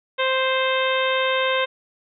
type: harmonic tone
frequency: 523.3 Hz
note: C5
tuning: in tune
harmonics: 1 / 2 / 3 / 4 / 5 / 6 / 7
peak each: -22 / -25 / -27 / -28 / -29 / -30 / -30 dBFS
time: 0.18-1.66 s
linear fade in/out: 20 ms
effects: none